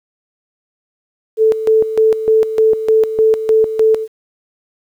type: tone with tremolo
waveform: sine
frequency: 440 Hz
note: A4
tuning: in tune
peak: -7 dBFS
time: 1.37-4.08 s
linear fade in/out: 50 ms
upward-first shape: square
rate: 3.3 Hz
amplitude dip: 70%
effects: 8-bit